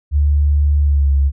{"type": "tone with pitch glide", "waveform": "sine", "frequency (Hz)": [72.8, 69.47], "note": ["D2", "C#2"], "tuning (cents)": [-15, 4], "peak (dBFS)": -10, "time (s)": [0.11, 1.32], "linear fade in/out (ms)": 50, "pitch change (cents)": -81, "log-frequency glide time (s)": [0.82, 1.11], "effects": []}